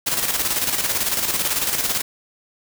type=noise with tremolo; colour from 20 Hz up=white; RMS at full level=-20 dBFS; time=0.06-2.02 s; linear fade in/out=10 ms; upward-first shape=square; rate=18 Hz; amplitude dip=50%; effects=none